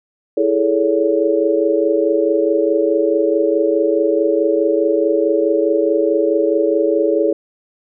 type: chord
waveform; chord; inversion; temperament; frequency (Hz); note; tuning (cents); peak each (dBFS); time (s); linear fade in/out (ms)
sine; A major seventh; second; equal with one note detuned; 329.6 / 415.3 / 440 / 563.4; E4 / G#4 / A4 / C#5; 0 / 0 / 0 / +28; -18; 0.37-7.33; 5
effects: none